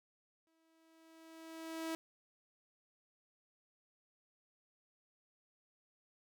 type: tone with exponential growth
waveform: sawtooth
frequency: 324.5 Hz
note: E4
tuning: 27 cents flat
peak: -33 dBFS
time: 0.47-1.95 s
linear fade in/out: 0 ms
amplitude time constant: 320 ms
effects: none